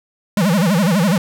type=tone with vibrato; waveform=square; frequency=185 Hz; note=F#3; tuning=in tune; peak=-13 dBFS; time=0.37-1.18 s; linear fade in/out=2 ms; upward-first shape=sine; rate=12 Hz; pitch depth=250 cents each way; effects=none